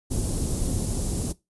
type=band-stop noise; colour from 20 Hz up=pink; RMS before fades=-26 dBFS; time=0.1-1.33 s; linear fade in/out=20 ms; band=340 to 10000 Hz; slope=12 dB/octave; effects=noise-tail reverb RT60 0.2 s tail -19 dB re dry + resampled to 24000 Hz